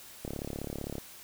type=click train; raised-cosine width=2 ms; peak=-23 dBFS; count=27; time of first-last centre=0.25-0.982 s; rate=35.5 Hz; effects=white hiss -50 dBFS RMS until 1.23 s